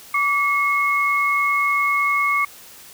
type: tone pair together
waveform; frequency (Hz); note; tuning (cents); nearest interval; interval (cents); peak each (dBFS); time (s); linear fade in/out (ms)
sine; 1152.2 / 2175; D6 / C#7; -33 / -33; major seventh; 1100; -19; 0.14-2.45; 5
effects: white hiss -43 dBFS RMS until 2.93 s